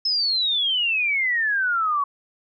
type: exponential sweep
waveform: sine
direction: down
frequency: 5240 to 1108.7 Hz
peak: -19 dBFS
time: 0.05-2.04 s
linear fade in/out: 5 ms
effects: none